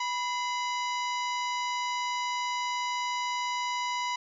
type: harmonic tone with a mistuned harmonic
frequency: 983 Hz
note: B5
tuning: 8 cents flat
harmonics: 1 / 2 / 3 / 4 / 5 / 6 / 7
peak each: -30 / -36 / -40 / -42 / -44 / -46 / -47 dBFS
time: 0-4.16 s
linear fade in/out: 5 ms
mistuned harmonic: 2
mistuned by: +77 cents
effects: 11-bit